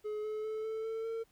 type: tone with pitch steps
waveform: triangle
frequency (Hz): 424.1 / 429.8 / 435.5 / 441.3 / 447.2 / 453.2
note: G#4 / A4 / A4 / A4 / A4 / A#4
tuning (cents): +36 / -41 / -18 / +5 / +28 / -49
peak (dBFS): -33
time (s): 0.04-1.24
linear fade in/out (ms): 20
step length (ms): 200
effects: pink hiss -70 dBFS RMS until 1.31 s